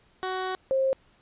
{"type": "tone pair in turn", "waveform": ["15% pulse", "sine"], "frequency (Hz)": [373.3, 532.4], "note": ["F#4", "C5"], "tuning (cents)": [15, 30], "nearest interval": "tritone", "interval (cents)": 615, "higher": "second", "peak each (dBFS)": [-22, -21], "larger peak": "second", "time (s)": [[0.23, 0.55], [0.71, 0.93]], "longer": "first", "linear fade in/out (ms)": 0, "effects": ["pink hiss -62 dBFS RMS until 1.21 s", "resampled to 8000 Hz"]}